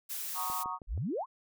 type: noise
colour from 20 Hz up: blue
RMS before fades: -38 dBFS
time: 0.09-0.64 s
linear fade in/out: 20 ms
type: chord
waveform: sine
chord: D# minor seventh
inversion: first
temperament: equal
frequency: 740 / 932.3 / 1108.7 / 1244.5 Hz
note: F#5 / A#5 / C#6 / D#6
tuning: 0 / 0 / 0 / 0 cents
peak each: -44 / -38 / -38 / -40 dBFS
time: 0.34-0.79 s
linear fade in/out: 50 ms
type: click train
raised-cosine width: 2 ms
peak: -34 dBFS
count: 4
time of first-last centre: 0.5-0.977 s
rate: 6.29 Hz
type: exponential sweep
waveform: sine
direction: up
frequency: 35.98 to 1151 Hz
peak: -31 dBFS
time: 0.87-1.26 s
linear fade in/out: 50 ms
effects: none